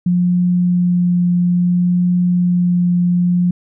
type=tone with vibrato; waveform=sine; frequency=177.3 Hz; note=F3; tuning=26 cents sharp; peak=-11 dBFS; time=0.06-3.51 s; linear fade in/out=5 ms; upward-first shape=triangle; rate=0.6 Hz; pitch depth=10 cents each way; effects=none